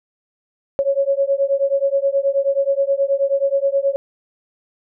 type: beating tone pair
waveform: sine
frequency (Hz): 548 / 557.4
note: C#5 / C#5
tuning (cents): -20 / +9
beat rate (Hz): 9.4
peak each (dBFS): -18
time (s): 0.79-3.96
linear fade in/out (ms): 0
effects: none